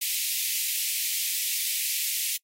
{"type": "high-pass noise", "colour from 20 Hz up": "white", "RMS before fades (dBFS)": -28, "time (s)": [0.01, 2.37], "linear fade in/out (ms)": 10, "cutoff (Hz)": 2100, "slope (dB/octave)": 48, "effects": ["noise-tail reverb RT60 0.1 s tail -24 dB re dry", "AAC 48 kbps"]}